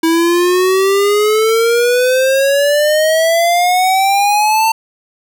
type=exponential sweep; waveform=square; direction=up; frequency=324 to 901 Hz; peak=-10 dBFS; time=0.03-4.72 s; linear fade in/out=5 ms; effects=none